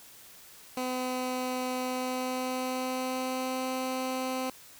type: tone with pitch glide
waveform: 15% pulse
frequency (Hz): 254.1 to 258.7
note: B3 to C4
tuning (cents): +49 to -19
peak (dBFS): -24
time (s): 0.77-4.5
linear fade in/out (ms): 2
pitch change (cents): +32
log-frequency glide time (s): 1.76-3.66
effects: white hiss -52 dBFS RMS until 4.79 s